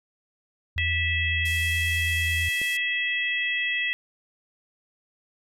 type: tone with vibrato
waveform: sine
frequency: 83.5 Hz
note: E2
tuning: 23 cents sharp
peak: -27 dBFS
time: 0.76-2.49 s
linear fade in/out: 5 ms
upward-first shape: sine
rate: 9.2 Hz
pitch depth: 24 cents each way
type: harmonic tone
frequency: 654 Hz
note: E5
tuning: 14 cents flat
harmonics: 3 / 4 / 5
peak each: -26 / -28 / -32 dBFS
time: 0.78-3.93 s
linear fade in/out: 0 ms
type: band-pass noise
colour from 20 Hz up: white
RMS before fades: -40 dBFS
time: 1.45-2.77 s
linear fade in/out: 5 ms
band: 4200 to 13000 Hz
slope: 48 dB/octave
type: click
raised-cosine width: 2 ms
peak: -26 dBFS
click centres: 2.616 s
effects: none